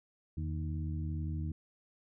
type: harmonic tone with a mistuned harmonic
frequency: 77.78 Hz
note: D#2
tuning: in tune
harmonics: 1 / 2 / 3 / 4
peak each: -35 / -39 / -47 / -46 dBFS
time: 0.37-1.52 s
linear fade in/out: 5 ms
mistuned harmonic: 1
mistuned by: +120 cents
effects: none